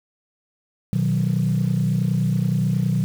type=chord; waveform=sine; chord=B major; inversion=none; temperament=equal; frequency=123.47 / 155.56 / 185 Hz; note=B2 / D#3 / F#3; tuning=0 / 0 / 0 cents; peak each=-21 dBFS; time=0.93-3.04 s; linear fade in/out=0 ms; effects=tanh soft clip ceiling -12 dBFS + 7-bit